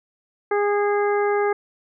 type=harmonic tone with a mistuned harmonic; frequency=410 Hz; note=G#4; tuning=22 cents flat; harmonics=1 / 2 / 3 / 4 / 5; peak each=-19 / -25 / -29 / -31 / -33 dBFS; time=0.51-1.53 s; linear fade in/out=5 ms; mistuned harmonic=5; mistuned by=+18 cents; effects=none